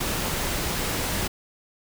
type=noise; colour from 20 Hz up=pink; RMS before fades=-27 dBFS; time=0-1.28 s; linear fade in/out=10 ms; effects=none